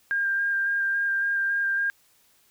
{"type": "tone with vibrato", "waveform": "sine", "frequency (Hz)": 1601, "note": "G6", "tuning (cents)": 36, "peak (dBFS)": -22, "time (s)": [0.11, 1.9], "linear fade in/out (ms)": 0, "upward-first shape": "square", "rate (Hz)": 3.6, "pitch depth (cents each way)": 12, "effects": ["white hiss -62 dBFS RMS until 2.5 s"]}